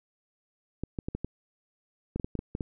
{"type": "clicks", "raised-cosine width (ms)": 3, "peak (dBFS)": -19, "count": 12, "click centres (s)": [0.836, 0.988, 1.085, 1.15, 1.246, 2.16, 2.198, 2.245, 2.353, 2.391, 2.551, 2.608], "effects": []}